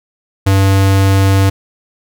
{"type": "tone", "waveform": "square", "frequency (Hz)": 97.2, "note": "G2", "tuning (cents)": -14, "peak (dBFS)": -8, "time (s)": [0.46, 1.5], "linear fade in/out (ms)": 10, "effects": []}